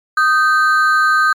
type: ring-modulated tone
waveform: triangle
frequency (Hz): 1396.9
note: F6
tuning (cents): 0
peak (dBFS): -5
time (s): 0.17-1.33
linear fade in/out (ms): 5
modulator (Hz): 156
effects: MP3 96 kbps